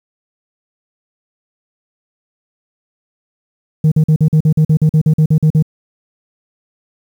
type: tone bursts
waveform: sine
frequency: 155.56 Hz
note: D#3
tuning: in tune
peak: -4 dBFS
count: 15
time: 3.84-5.625 s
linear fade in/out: 5 ms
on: 77 ms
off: 45 ms
effects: tanh soft clip ceiling -6 dBFS + 7-bit